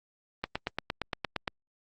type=click train; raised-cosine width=0.3 ms; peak=-14 dBFS; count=10; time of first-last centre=0.44-1.478 s; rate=8.67 Hz; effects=Opus 24 kbps